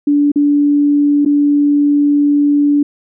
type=tone with dropouts; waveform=sine; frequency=289.7 Hz; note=D4; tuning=24 cents flat; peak=-8 dBFS; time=0.07-2.83 s; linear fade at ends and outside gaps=5 ms; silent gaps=0.318-0.358 / 1.25-1.259 s; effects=none